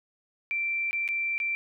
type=tone with dropouts; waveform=sine; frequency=2349 Hz; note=D7; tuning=in tune; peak=-26 dBFS; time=0.51-1.55 s; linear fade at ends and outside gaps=0 ms; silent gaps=0.91-0.93 / 1.078-1.088 / 1.38-1.401 s; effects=none